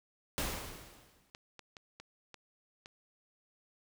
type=noise with exponential decay; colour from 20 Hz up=pink; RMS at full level=-33 dBFS; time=0.38-1.3 s; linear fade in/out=0 ms; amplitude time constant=200 ms
type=clicks; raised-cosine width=0.2 ms; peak=-31 dBFS; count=6; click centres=1.349 / 1.593 / 1.768 / 2 / 2.343 / 2.859 s
effects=none